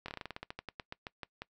slowing click train, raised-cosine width 0.3 ms, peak -24 dBFS, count 18, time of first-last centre 0.06-1.42 s, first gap 23 ms, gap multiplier 1.14, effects noise-tail reverb RT60 0.1 s tail -22 dB re dry

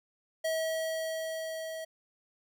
square tone with level ramp, 643 Hz, E5, 43 cents flat, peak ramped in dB -29 to -38 dBFS, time 0.44-1.85 s, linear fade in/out 10 ms, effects none

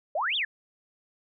sine exponential two-way sweep, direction up then down, 554.4 to 3768 to 1649 Hz, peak -25 dBFS, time 0.15-0.45 s, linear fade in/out 5 ms, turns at 0.36 s, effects none

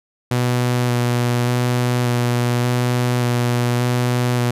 sawtooth tone with vibrato, 122.3 Hz, B2, 16 cents flat, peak -12 dBFS, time 0.31-4.51 s, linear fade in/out 5 ms, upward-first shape square, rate 0.86 Hz, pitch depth 12 cents each way, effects resampled to 32000 Hz

